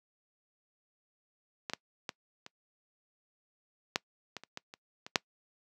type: clicks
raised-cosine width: 0.2 ms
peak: -18 / -15 / -18 / -28 / -10 / -22 / -30 / -22 / -29 / -26 / -6 dBFS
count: 11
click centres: 1.698 / 1.735 / 2.092 / 2.464 / 3.959 / 4.367 / 4.436 / 4.574 / 4.739 / 5.065 / 5.158 s
effects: noise-tail reverb RT60 0.1 s tail -23 dB re dry + high-pass 150 Hz 12 dB/octave